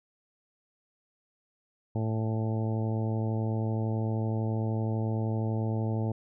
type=harmonic tone with a mistuned harmonic; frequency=110.9 Hz; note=A2; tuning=14 cents sharp; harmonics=1 / 2 / 3 / 4 / 5 / 6 / 7 / 8; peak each=-28 / -34 / -38 / -40 / -42 / -44 / -45 / -46 dBFS; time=1.95-6.12 s; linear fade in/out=5 ms; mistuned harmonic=8; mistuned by=-31 cents; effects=none